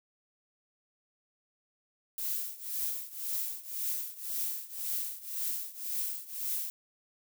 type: noise with tremolo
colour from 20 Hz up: violet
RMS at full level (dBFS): -32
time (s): 2.18-6.7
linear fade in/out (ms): 0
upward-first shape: triangle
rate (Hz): 1.9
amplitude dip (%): 90
effects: none